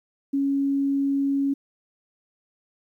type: tone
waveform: sine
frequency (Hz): 277.2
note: C#4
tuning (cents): 0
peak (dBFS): -20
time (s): 0.33-1.54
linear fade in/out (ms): 10
effects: 10-bit